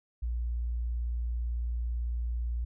sine tone, 59 Hz, A#1, 22 cents sharp, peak -29 dBFS, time 0.22-2.65 s, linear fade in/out 10 ms, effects none

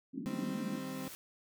pink band-pass noise, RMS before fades -39 dBFS, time 0.13-0.79 s, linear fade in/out 20 ms, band 190 to 290 Hz, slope 48 dB/octave
35% pulse chord, C minor, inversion first, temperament equal, 155.56 / 196 / 261.6 Hz, Eb3 / G3 / C4, 0 / 0 / 0 cents, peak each -45 / -43 / -39 dBFS, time 0.26-1.08 s, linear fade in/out 0 ms
white noise with exponential growth, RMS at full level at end -47 dBFS, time 0.27-1.15 s, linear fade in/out 0 ms, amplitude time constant 190 ms
effects none

